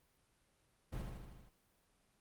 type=noise with echo; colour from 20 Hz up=brown; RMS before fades=-42 dBFS; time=0.92-1.02 s; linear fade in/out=10 ms; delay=79 ms; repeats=6; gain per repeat=-3 dB; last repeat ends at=1.494 s; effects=pink hiss -75 dBFS RMS until 2.2 s + Opus 32 kbps